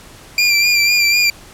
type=tone with vibrato; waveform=25% pulse; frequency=2384 Hz; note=D7; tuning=25 cents sharp; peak=-7 dBFS; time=0.38-1.3 s; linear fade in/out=2 ms; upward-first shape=sine; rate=4 Hz; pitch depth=33 cents each way; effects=pink hiss -40 dBFS RMS until 1.53 s + low-pass 12000 Hz 12 dB/octave